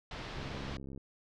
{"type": "low-pass noise", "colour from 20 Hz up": "pink", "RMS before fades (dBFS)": -43, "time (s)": [0.11, 0.77], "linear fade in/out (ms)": 2, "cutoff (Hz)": 4700, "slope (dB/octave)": 24}
{"type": "click train", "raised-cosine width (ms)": 3, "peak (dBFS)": -33, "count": 42, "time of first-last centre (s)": [0.37, 0.977], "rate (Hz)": 67.6}
{"effects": []}